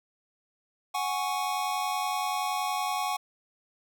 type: chord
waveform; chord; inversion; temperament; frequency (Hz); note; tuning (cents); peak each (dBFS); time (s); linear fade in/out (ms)
square; F# suspended second; none; equal; 740 / 830.6 / 1108.7; F#5 / G#5 / C#6; 0 / 0 / 0; -33; 0.94-3.17; 10
effects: none